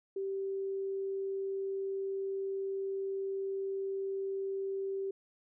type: tone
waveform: sine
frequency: 389.2 Hz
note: G4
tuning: 12 cents flat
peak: -33 dBFS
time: 0.16-5.11 s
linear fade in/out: 5 ms
effects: none